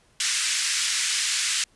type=band-pass noise; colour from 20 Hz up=white; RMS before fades=-25 dBFS; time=0.2-1.64 s; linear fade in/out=2 ms; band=1600 to 8400 Hz; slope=24 dB/octave; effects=pink hiss -61 dBFS RMS until 1.75 s + resampled to 24000 Hz